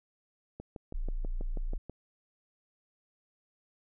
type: click train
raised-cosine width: 2 ms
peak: -28 dBFS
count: 9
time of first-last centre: 0.6-1.897 s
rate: 6.17 Hz
type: tone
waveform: sine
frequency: 29 Hz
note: A#0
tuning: 8 cents flat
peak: -30 dBFS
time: 0.94-1.78 s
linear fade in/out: 10 ms
effects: none